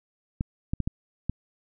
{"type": "clicks", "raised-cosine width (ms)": 5, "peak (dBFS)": -14, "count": 5, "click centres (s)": [0.409, 0.735, 0.803, 0.875, 1.296], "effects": []}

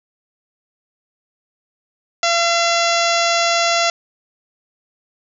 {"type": "harmonic tone", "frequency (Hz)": 681, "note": "F5", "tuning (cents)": -44, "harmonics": [1, 2, 3, 4, 5, 6, 7, 8, 9, 10], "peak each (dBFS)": [-18, -21, -23, -24, -25, -26, -26, -27, -28, -28], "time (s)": [2.23, 3.9], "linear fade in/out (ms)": 2, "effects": []}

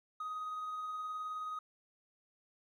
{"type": "tone with tremolo", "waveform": "triangle", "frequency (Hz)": 1252, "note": "D#6", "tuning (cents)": 10, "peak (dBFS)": -34, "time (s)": [0.2, 1.59], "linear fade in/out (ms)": 5, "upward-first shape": "sine", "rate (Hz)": 19, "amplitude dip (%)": 30, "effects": ["tanh soft clip ceiling -33 dBFS"]}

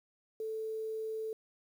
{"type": "tone with quantisation", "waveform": "sine", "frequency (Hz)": 440, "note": "A4", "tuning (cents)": 0, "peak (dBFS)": -35, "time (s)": [0.4, 1.33], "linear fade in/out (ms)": 2, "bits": 10, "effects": []}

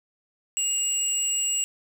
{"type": "tone pair together", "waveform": "sine", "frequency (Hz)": [2810, 7757], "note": ["F7", "B8"], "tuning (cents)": [10, -32], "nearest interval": "octave + tritone", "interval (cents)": 1758, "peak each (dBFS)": [-28, -22], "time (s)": [0.57, 1.64], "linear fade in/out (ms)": 0, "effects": ["tanh soft clip ceiling -19 dBFS", "8-bit"]}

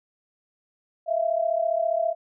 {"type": "tone pair together", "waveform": "sine", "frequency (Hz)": [646.1, 681], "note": ["E5", "F5"], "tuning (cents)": [-35, -44], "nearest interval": "minor second", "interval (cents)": 91, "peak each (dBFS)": -24, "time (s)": [1.06, 2.15], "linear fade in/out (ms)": 50, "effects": []}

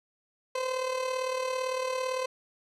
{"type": "tone with amplitude modulation", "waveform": "30% pulse", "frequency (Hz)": 515, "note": "C5", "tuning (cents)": -28, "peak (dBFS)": -24, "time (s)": [0.55, 2.26], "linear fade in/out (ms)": 5, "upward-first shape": "sine", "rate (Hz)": 37.8, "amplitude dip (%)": 55, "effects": ["low-pass 8000 Hz 12 dB/octave"]}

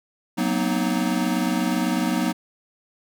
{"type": "chord", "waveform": "square", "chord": "B major seventh", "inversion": "second", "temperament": "equal with one note detuned", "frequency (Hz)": [185, 233.1, 253, 311.1], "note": ["F#3", "A#3", "B3", "D#4"], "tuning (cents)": [0, 0, 42, 0], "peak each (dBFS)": -27, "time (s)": [0.37, 2.33], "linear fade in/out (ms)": 20, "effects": []}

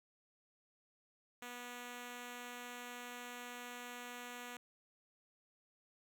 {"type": "tone", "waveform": "5% pulse", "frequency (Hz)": 244.1, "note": "B3", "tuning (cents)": -20, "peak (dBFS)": -35, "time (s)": [1.42, 4.57], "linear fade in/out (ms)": 2, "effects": []}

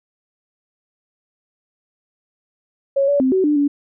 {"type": "tone with pitch steps", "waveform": "sine", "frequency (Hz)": [551, 571, 260.8, 377.6, 297, 286.6], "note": ["C#5", "D5", "C4", "F#4", "D4", "D4"], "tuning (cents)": [-11, -49, -5, 35, 20, -42], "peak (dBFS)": -13, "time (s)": [2.96, 3.68], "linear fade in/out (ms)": 10, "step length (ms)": 120, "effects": []}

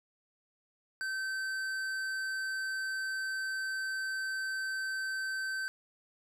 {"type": "tone with tanh clipping", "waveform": "sine", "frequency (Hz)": 1545, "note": "G6", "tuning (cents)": -26, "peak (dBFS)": -35, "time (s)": [1.01, 5.68], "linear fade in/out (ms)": 0, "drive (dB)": 13, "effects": []}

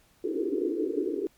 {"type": "band-pass noise", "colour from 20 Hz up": "white", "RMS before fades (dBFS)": -29, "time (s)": [0.24, 1.27], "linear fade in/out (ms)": 0, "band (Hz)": [280, 450], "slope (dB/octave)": 96, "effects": ["pink hiss -63 dBFS RMS until 1.37 s", "MP3 96 kbps"]}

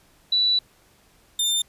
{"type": "tone pair in turn", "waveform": ["sine", "sawtooth"], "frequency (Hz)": [3952, 3602], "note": ["B7", "A7"], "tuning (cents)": [0, 40], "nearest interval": "major second", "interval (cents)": 160, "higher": "first", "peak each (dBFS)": -17, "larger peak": "neither", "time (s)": [[0.32, 0.59], [1.39, 1.62]], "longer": "first", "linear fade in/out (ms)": 5, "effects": ["pink hiss -58 dBFS RMS until 1.68 s", "resampled to 32000 Hz"]}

